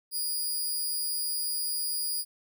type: tone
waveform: 10% pulse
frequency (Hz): 4873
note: D#8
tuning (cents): -37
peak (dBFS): -22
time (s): 0.11-2.25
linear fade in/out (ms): 50
effects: none